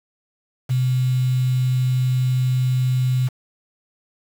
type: tone with quantisation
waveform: sine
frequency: 127.7 Hz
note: C3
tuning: 42 cents flat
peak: -16 dBFS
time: 0.69-3.29 s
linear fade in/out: 20 ms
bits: 6
effects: none